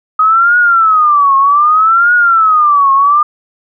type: tone with vibrato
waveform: sine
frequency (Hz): 1255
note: D#6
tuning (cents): +15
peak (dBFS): -5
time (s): 0.19-3.23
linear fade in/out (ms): 5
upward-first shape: triangle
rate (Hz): 0.64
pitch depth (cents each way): 260
effects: none